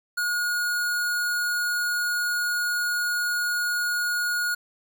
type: tone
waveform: square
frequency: 1442 Hz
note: F#6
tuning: 45 cents flat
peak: -24 dBFS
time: 0.17-4.55 s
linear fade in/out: 10 ms
effects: 9-bit